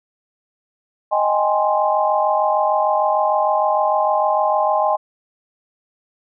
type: chord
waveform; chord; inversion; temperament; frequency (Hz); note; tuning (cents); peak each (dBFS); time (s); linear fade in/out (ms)
sine; Ab major seventh; second; equal; 622.3 / 784 / 830.6 / 1046.5; Eb5 / G5 / Ab5 / C6; 0 / 0 / 0 / 0; -19 / -22 / -19 / -21; 1.11-4.97; 20
effects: none